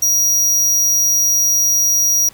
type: tone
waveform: 45% pulse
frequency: 5750 Hz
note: F8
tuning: 50 cents sharp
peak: -12 dBFS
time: 0.02-2.29 s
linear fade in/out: 5 ms
effects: pink hiss -45 dBFS RMS until 2.33 s